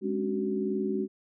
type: tone cluster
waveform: sine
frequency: 207.2 / 270.6 / 291.8 / 375.5 Hz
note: G#3 / C#4 / D4 / F#4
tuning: -4 / -42 / -11 / +26 cents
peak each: -31 / -35 / -37 / -30 dBFS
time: 0.01-1.08 s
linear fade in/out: 50 ms
effects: none